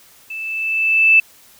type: tone with level ramp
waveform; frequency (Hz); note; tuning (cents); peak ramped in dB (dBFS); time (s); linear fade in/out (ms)
sine; 2637; E7; 0; -26 to -6; 0.3-1.2; 5
effects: white hiss -48 dBFS RMS until 1.59 s